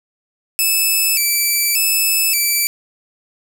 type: tone with vibrato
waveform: 5% pulse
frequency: 2462 Hz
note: D#7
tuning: 19 cents flat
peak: -5 dBFS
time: 0.59-2.67 s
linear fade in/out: 0 ms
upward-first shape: square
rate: 0.86 Hz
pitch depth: 100 cents each way
effects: none